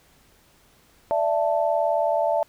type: chord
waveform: sine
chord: D suspended second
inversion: none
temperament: equal with one note detuned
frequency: 587.3 / 666.5 / 880 Hz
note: D5 / E5 / A5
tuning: 0 / +19 / 0 cents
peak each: -24 / -22 / -26 dBFS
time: 1.11-2.43 s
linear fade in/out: 0 ms
effects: pink hiss -58 dBFS RMS until 2.48 s